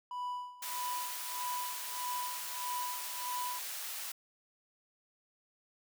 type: tone with tremolo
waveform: triangle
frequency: 987.8 Hz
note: B5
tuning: in tune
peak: -33 dBFS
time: 0.11-3.59 s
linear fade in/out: 2 ms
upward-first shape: sine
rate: 1.6 Hz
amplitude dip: 85%
type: high-pass noise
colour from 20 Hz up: white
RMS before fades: -41 dBFS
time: 0.62-4.12 s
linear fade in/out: 5 ms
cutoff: 780 Hz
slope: 12 dB/octave
effects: none